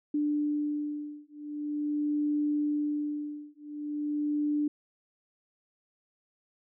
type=beating tone pair; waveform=sine; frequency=295.7 / 296.14 Hz; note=D4 / D4; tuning=+12 / +15 cents; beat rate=0.44 Hz; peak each=-31 dBFS; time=0.14-4.68 s; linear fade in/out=5 ms; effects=none